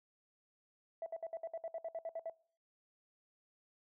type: tone bursts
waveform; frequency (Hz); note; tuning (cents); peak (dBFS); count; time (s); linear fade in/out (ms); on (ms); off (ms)
sine; 659.3; E5; 0; -37; 13; 1.02-2.298; 2; 42; 61
effects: noise-tail reverb RT60 0.5 s tail -23 dB re dry + tanh soft clip ceiling -34 dBFS